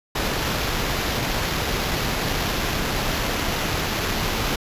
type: noise with sample-and-hold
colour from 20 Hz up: pink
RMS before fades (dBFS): -24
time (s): 0.15-4.56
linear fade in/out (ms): 5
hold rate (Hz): 8820
effects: resampled to 32000 Hz